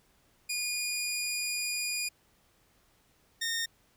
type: tone pair in turn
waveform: 15% pulse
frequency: 2442 / 1835.8 Hz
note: D#7 / A#6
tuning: -33 / -27 cents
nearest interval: perfect fourth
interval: 494 cents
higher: first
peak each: -24 dBFS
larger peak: neither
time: 0.49-2.09 / 3.41-3.66 s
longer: first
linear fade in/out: 10 ms
effects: pink hiss -67 dBFS RMS until 3.96 s